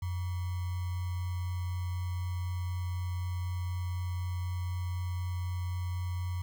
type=tone with sample-and-hold; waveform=sine; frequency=89.6 Hz; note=F2; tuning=45 cents sharp; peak=-31 dBFS; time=0.02-6.42 s; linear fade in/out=5 ms; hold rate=1050 Hz; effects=none